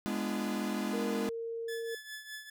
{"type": "chord", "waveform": "45% pulse", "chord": "G# diminished seventh", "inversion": "none", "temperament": "equal with one note detuned", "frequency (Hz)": [207.7, 246.9, 293.7, 341.6], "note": ["G#3", "B3", "D4", "F4"], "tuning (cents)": [0, 0, 0, -38], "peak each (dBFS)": [-35, -38, -40, -40], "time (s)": [0.06, 1.29], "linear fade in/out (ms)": 0}
{"type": "tone with pitch glide", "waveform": "sine", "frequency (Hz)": [466.2, 459.3], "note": ["A#4", "A#4"], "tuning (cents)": [0, -26], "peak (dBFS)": -35, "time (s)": [0.93, 1.95], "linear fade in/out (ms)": 5, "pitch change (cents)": -26, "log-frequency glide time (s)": [1.08, 1.16]}
{"type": "tone with tremolo", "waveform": "sawtooth", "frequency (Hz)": 1725, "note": "A6", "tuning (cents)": -35, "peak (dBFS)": -36, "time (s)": [1.68, 2.5], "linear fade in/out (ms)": 5, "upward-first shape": "triangle", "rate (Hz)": 4.9, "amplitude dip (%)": 75}
{"effects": []}